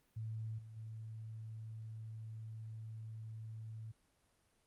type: tone with level steps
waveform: sine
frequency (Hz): 110.7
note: A2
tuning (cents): +11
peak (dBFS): -40 / -50 / -45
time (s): 0.16-3.92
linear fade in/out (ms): 10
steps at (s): 0.58 / 0.76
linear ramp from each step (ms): 10
effects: pink hiss -75 dBFS RMS until 4.66 s + Opus 32 kbps